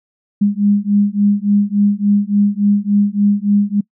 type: beating tone pair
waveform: sine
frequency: 202.2 / 205.7 Hz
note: G#3 / G#3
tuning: -46 / -16 cents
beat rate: 3.5 Hz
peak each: -14 dBFS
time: 0.41-3.81 s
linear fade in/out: 10 ms
effects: noise-tail reverb RT60 0.1 s tail -24 dB re dry